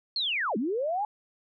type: linear two-way sweep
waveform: sine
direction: down then up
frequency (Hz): 4359 to 196.6 to 859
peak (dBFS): -26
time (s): 0.16-1.05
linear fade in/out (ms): 2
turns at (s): 0.57
effects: none